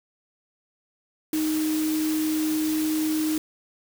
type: tone in noise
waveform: sine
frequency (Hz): 311.1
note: D#4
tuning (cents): 0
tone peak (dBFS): -22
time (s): 1.33-3.38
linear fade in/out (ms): 2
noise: white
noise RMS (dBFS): -34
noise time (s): 1.33-3.38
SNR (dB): +9
effects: none